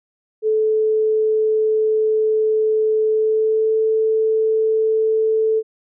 sine tone with pitch glide, 434.7 to 439.8 Hz, A4 to A4, -21 to -1 cents, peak -14 dBFS, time 0.42-5.63 s, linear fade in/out 50 ms, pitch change +20 cents, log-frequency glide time 3.09-3.76 s, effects none

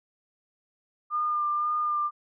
sine tone with vibrato, 1204 Hz, D6, 43 cents sharp, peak -24 dBFS, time 1.1-2.11 s, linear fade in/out 50 ms, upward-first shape sine, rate 1.9 Hz, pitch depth 19 cents each way, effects none

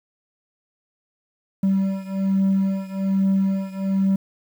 triangle beating tone pair, 193.1 / 194.3 Hz, G3 / G3, -26 / -15 cents, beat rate 1.2 Hz, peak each -18 / -20 dBFS, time 1.63-4.16 s, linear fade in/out 5 ms, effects tanh soft clip ceiling -9 dBFS + 8-bit

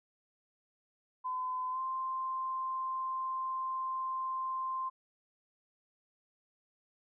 sine tone with pitch glide, 1018 to 1046 Hz, C6 to C6, -48 to -1 cents, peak -33 dBFS, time 1.24-4.9 s, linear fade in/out 20 ms, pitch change +47 cents, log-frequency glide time 1.71-1.79 s, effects none

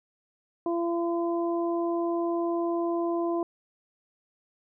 harmonic tone, 340 Hz, F4, 46 cents flat, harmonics 1 / 2 / 3, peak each -26 / -32 / -36 dBFS, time 0.66-3.43 s, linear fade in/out 2 ms, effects none

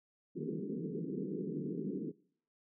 pink band-pass noise, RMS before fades -39 dBFS, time 0.35-2.12 s, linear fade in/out 20 ms, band 150 to 450 Hz, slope 96 dB/octave, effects noise-tail reverb RT60 0.6 s tail -23 dB re dry

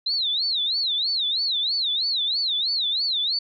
sine tone with vibrato, 3951 Hz, B7, in tune, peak -21 dBFS, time 0.06-3.39 s, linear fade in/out 5 ms, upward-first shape sine, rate 3.1 Hz, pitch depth 230 cents each way, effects none

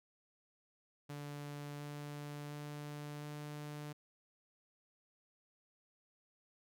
sawtooth tone with pitch steps, 145.3 / 146.31 / 147.33 / 148.35 Hz, D3 / D3 / D3 / D3, -18 / -6 / +6 / +18 cents, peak -40 dBFS, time 1.09-3.93 s, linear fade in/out 10 ms, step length 710 ms, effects none

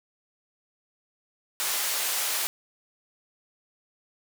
white band-pass noise, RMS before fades -28 dBFS, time 1.6-2.47 s, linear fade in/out 0 ms, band 580 to 16000 Hz, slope 12 dB/octave, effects none

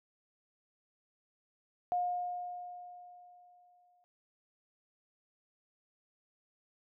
sine tone with exponential decay, 714 Hz, F5, 38 cents sharp, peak -28 dBFS, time 1.92-4.04 s, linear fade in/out 0 ms, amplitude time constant 460 ms, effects none

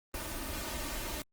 pink noise with comb filter, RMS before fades -38 dBFS, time 0.14-1.22 s, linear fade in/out 2 ms, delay 3.3 ms, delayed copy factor +0.75, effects Opus 24 kbps

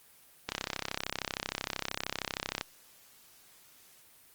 click train, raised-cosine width 0.2 ms, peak -14 dBFS, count 71, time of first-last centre 0.49-2.611 s, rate 33 Hz, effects white hiss -59 dBFS RMS until 4.34 s + Opus 32 kbps

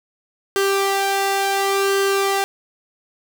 sawtooth tone with flanger, 393.1 Hz, G4, 5 cents sharp, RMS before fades -19 dBFS, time 0.56-2.44 s, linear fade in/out 0 ms, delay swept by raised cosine 0.65 to 1.43 ms, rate 0.7 Hz, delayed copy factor +0.55, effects 8-bit

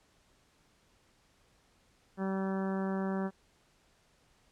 harmonic tone, 192.2 Hz, G3, 34 cents flat, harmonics 1 / 2 / 3 / 4 / 5 / 6 / 7 / 8 / 9, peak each -32 / -38 / -42 / -44 / -46 / -48 / -49 / -50 / -51 dBFS, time 2.17-3.31 s, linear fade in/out 50 ms, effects pink hiss -68 dBFS RMS until 4.51 s + low-pass 9000 Hz 12 dB/octave

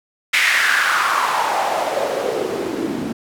white noise with band-pass filter sweep, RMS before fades -19 dBFS, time 0.33-3.13 s, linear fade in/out 10 ms, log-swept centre 2200 to 240 Hz, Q 3.9, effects none

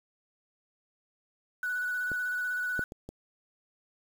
sine tone with vibrato, 1480 Hz, F#6, in tune, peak -29 dBFS, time 1.63-2.84 s, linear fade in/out 2 ms, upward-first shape square, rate 16 Hz, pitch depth 14 cents each way
clicks, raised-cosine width 2 ms, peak -26 / -20 / -28 / -28 dBFS, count 4, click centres 2.117 / 2.793 / 2.921 / 3.09 s
effects 8-bit

